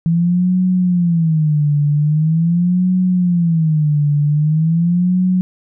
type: tone with vibrato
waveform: sine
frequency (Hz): 163.9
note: E3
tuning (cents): -10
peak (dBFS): -11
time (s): 0.06-5.41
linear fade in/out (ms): 0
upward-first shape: sine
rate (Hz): 0.43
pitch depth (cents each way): 200
effects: none